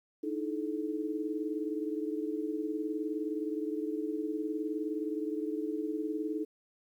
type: tone cluster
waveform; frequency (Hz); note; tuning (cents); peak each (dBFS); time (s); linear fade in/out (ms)
sine; 304.7 / 324.1 / 431.6; D#4 / E4 / A4; -36 / -29 / -33; -35 / -37 / -37; 0.23-6.45; 10
effects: 11-bit